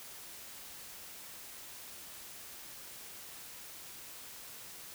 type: silence
effects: white hiss -49 dBFS RMS until 4.94 s